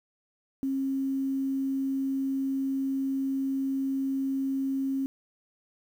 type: tone with quantisation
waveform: sine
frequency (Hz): 270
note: C#4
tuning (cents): -45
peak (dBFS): -26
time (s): 0.63-5.06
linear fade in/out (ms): 0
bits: 9
effects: none